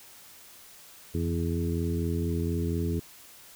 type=harmonic tone with a mistuned harmonic; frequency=84.2 Hz; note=E2; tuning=37 cents sharp; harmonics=1 / 2 / 3 / 4 / 5; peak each=-29 / -32 / -34 / -35 / -36 dBFS; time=1.14-3 s; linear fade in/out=10 ms; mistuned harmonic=1; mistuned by=+63 cents; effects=white hiss -51 dBFS RMS until 3.55 s